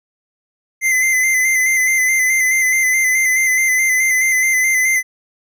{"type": "tone with vibrato", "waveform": "square", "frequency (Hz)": 2055, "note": "C7", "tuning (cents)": -32, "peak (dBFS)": -13, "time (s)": [0.81, 5.03], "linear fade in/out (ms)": 50, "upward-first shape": "square", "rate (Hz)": 4.7, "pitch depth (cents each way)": 29, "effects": []}